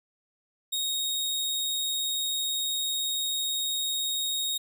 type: tone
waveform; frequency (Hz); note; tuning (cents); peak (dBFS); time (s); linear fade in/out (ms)
sawtooth; 3747; A#7; +8; -24; 0.72-4.58; 10
effects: none